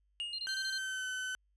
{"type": "tone with exponential decay", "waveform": "triangle", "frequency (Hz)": 2849, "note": "F7", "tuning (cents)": 34, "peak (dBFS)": -32, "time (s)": [0.2, 0.8], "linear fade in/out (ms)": 0, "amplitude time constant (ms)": 130}
{"type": "tone bursts", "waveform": "sine", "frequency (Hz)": 4180, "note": "C8", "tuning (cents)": -2, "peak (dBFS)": -36, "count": 6, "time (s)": [0.33, 0.78], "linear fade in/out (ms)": 2, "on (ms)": 55, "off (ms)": 24}
{"type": "tone with pitch glide", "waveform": "35% pulse", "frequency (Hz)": [1551, 1517.3], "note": ["G6", "F#6"], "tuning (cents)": [-19, 43], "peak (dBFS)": -34, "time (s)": [0.47, 1.35], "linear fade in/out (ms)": 0, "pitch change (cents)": -38, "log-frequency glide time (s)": [0.75, 1.07]}
{"effects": ["added 50 Hz sine -70 dBFS peak until 1.56 s", "resampled to 24000 Hz"]}